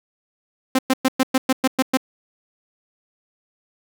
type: tone bursts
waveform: sawtooth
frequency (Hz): 261.6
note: C4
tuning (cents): 0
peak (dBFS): -10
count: 9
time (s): 0.75-1.972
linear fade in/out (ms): 5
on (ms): 38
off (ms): 110
effects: none